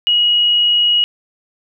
sine tone, 2900 Hz, F#7, 35 cents flat, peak -10 dBFS, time 0.07-1.04 s, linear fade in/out 0 ms, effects none

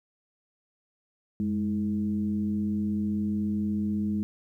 sine tone with frequency modulation, 207.7 Hz, G#3, in tune, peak -25 dBFS, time 1.4-4.23 s, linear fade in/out 0 ms, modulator 114 Hz, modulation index 0.59, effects 11-bit

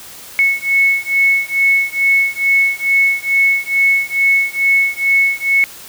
sine beating tone pair, 2200 / 2202.3 Hz, C#7 / C#7, -14 / -12 cents, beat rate 2.3 Hz, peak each -14 dBFS, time 0.39-5.64 s, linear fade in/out 0 ms, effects white hiss -35 dBFS RMS until 5.88 s

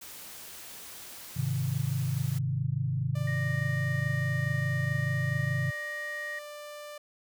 white noise, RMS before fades -45 dBFS, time 0.01-2.39 s, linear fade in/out 10 ms
sine chord, Ab major, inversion none, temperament equal, 103.83 / 130.81 / 155.56 Hz, Ab2 / C3 / Eb3, 0 / 0 / 0 cents, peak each -34 / -29 / -33 dBFS, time 1.36-5.71 s, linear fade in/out 10 ms
sawtooth tone, 592 Hz, D5, 14 cents sharp, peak -37 dBFS, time 3.15-6.98 s, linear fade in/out 5 ms
sine tone with pitch glide, 1858 to 1873.1 Hz, A#6 to A#6, -6 to +8 cents, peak -34 dBFS, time 3.27-6.39 s, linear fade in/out 5 ms, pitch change +14 cents, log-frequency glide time 4.82-5.86 s
effects none

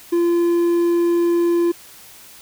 triangle tone, 343.4 Hz, F4, 29 cents flat, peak -12 dBFS, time 0.12-1.72 s, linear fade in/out 10 ms, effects white hiss -43 dBFS RMS until 2.41 s

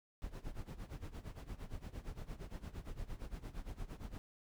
brown noise with tremolo, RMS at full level -43 dBFS, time 0.22-4.18 s, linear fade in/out 0 ms, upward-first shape sine, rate 8.7 Hz, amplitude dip 85%, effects none

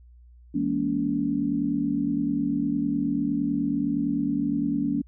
sine tone cluster, 164.2 / 205.9 / 236.5 / 285.5 Hz, E3 / G#3 / A#3 / D4, -6 / -15 / +25 / -49 cents, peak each -33 / -31 / -28 / -25 dBFS, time 0.54-5.02 s, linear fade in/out 10 ms, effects added 60 Hz sine -48 dBFS peak until 5.07 s

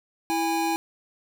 square tone pair together, 329.6 / 818.6 Hz, E4 / G#5, 0 / -25 cents, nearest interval octave + major third, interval 1575 cents, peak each -27 / -26 dBFS, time 0.3-0.76 s, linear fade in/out 0 ms, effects none

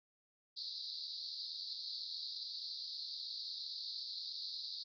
pink band-pass noise, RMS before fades -45 dBFS, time 0.56-4.84 s, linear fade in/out 20 ms, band 3900 to 4900 Hz, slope 96 dB/octave, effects none

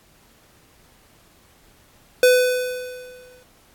square tone with exponential decay, 501 Hz, B4, 25 cents sharp, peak -10 dBFS, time 2.23-3.43 s, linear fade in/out 2 ms, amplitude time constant 260 ms, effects pink hiss -55 dBFS RMS until 3.74 s + AAC 64 kbps

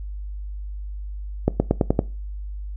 accelerating click train, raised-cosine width 2 ms, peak -3 dBFS, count 6, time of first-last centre 1.48-1.991 s, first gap 120 ms, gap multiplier 0.92, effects noise-tail reverb RT60 0.3 s tail -20 dB re dry + added 50 Hz sine -29 dBFS peak until 2.76 s

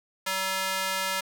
square tone with high-pass filter, 190 Hz, F#3, 46 cents sharp, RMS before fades -29 dBFS, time 0.26-1.21 s, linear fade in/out 10 ms, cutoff 1100 Hz, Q 0.74, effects 9-bit

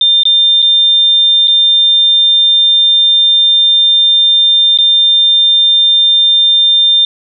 sine tone with dropouts, 3600 Hz, A7, 39 cents sharp, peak -5 dBFS, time 0.01-7.05 s, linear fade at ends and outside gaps 2 ms, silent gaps 0.234-0.253 / 0.62-0.625 / 1.474-1.48 / 4.775-4.786 s, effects none

